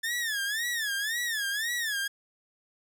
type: tone with vibrato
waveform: sawtooth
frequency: 1760 Hz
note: A6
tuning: in tune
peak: -25 dBFS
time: 0.03-2.08 s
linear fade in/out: 10 ms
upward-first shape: sine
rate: 1.9 Hz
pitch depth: 170 cents each way
effects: none